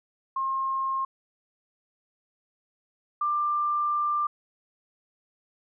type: tone pair in turn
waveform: sine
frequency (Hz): 1069 / 1187.4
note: C6 / D6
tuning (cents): +37 / +19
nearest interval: major second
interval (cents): 182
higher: second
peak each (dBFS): -25 / -23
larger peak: second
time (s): 0.36-1.05 / 3.21-4.27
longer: second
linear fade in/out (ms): 5
effects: none